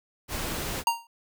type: noise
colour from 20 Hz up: pink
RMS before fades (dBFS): -32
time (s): 0.28-0.84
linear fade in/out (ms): 50
type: tone with exponential decay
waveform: square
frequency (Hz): 930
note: A#5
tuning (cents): -4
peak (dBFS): -18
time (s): 0.87-1.07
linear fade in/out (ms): 2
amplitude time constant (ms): 42
effects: none